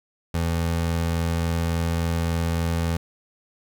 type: tone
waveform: 25% pulse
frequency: 83.5 Hz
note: E2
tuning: 23 cents sharp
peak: -18 dBFS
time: 0.34-2.97 s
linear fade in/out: 5 ms
effects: 10-bit